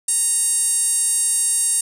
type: tone with band-pass filter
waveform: 5% pulse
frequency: 932.3 Hz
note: A#5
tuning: in tune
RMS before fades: -19 dBFS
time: 0.08-1.81 s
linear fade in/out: 5 ms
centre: 9000 Hz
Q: 6.5
effects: none